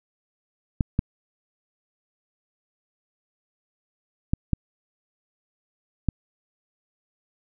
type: clicks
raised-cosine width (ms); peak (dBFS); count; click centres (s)
5; -8; 5; 0.808 / 0.991 / 4.335 / 4.533 / 6.087
effects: none